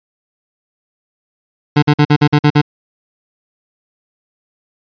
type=tone bursts; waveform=25% pulse; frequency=147.9 Hz; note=D3; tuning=13 cents sharp; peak=-3 dBFS; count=8; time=1.76-2.616 s; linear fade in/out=10 ms; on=65 ms; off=48 ms; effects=resampled to 11025 Hz

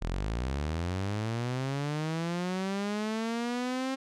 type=linear sweep; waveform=sawtooth; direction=up; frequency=38 to 267.8 Hz; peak=-26 dBFS; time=0.01-3.96 s; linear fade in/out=20 ms; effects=low-pass 7000 Hz 12 dB/octave

